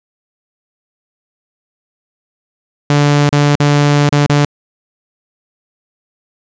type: tone with dropouts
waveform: sawtooth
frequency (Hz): 145.3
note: D3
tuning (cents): -18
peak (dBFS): -4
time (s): 2.9-4.45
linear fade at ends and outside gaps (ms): 2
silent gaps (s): 3.292-3.326 / 3.555-3.6 / 4.093-4.124 / 4.264-4.296
effects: resampled to 16000 Hz + 7-bit